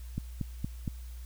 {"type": "click train", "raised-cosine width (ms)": 5, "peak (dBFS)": -19, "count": 4, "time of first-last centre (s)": [0.18, 0.878], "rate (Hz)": 4.3, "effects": ["added 60 Hz sine -40 dBFS peak until 1.25 s", "white hiss -58 dBFS RMS until 1.25 s"]}